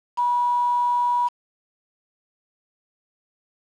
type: tone with quantisation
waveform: sine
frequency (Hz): 970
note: B5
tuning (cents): -31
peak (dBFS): -18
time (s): 0.17-1.29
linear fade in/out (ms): 20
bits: 6
effects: low-pass 5000 Hz 12 dB/octave